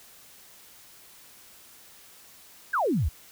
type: exponential sweep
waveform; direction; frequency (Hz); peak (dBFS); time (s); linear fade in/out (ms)
sine; down; 1706 to 59.2; -22; 2.73-3.09; 10
effects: white hiss -52 dBFS RMS until 3.31 s

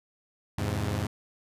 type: chord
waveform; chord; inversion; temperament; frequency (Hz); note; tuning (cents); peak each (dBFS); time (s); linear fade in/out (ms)
sawtooth; E augmented; none; equal with one note detuned; 84.04 / 103.83 / 130.81; E2 / G#2 / B#2; +34 / 0 / 0; -29 / -26 / -31; 0.58-1.07; 5
effects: resampled to 32000 Hz

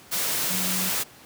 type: tone in noise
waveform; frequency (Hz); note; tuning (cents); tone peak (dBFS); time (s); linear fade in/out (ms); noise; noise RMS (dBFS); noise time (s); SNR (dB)
sine; 185; F#3; 0; -31; 0.49-0.9; 20; white; -26; 0.11-1.04; -8
effects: pink hiss -49 dBFS RMS until 1.25 s + high-pass 100 Hz 12 dB/octave

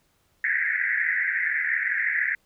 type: band-pass noise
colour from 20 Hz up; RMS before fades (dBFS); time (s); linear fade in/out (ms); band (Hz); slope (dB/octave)
white; -25; 0.44-2.35; 2; 1600 to 2100; 96
effects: pink hiss -67 dBFS RMS until 2.45 s

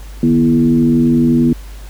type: tone with frequency modulation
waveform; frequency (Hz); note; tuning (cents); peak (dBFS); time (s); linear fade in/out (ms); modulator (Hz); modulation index
sine; 243.7; B3; -23; -8; 0.23-1.53; 2; 88.2; 0.87
effects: added 50 Hz sine -28 dBFS peak until 1.89 s + pink hiss -41 dBFS RMS until 1.89 s

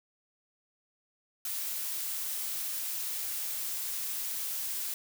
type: noise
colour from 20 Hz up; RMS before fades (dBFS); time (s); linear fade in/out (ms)
blue; -35; 1.45-4.94; 2
effects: none

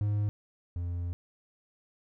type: tone pair in turn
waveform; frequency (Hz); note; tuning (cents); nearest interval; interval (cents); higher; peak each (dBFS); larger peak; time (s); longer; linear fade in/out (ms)
triangle; 103.83 / 87.03; G#2 / F2; 0 / -6; minor third; 306; first; -24 / -29; first; 0.01-0.29 / 0.76-1.13; second; 0
effects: none

